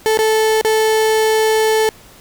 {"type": "tone with dropouts", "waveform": "35% pulse", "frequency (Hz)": 437.9, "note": "A4", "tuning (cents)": -8, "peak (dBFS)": -10, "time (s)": [0.06, 1.89], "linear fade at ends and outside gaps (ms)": 0, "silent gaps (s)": [[0.173, 0.189], [0.612, 0.648]], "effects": ["pink hiss -43 dBFS RMS until 2.2 s"]}